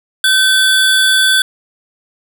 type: tone pair together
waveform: square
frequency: 1534 / 3440 Hz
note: G6 / A7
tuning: -38 / -40 cents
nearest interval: octave + major second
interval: 1398 cents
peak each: -12 dBFS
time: 0.24-1.42 s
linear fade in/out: 2 ms
effects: none